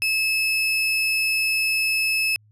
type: tone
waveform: 35% pulse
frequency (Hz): 2600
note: E7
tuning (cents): -24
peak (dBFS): -18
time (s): 0.02-2.36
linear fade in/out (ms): 0
effects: added 106 Hz sine -53 dBFS peak until 2.51 s + resampled to 32000 Hz